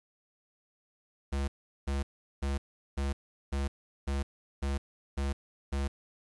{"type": "tone bursts", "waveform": "square", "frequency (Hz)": 69.3, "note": "C#2", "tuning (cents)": 0, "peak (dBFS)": -30, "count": 9, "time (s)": [1.32, 5.88], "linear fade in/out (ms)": 10, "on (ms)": 160, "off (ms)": 390, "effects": ["resampled to 24000 Hz", "10-bit"]}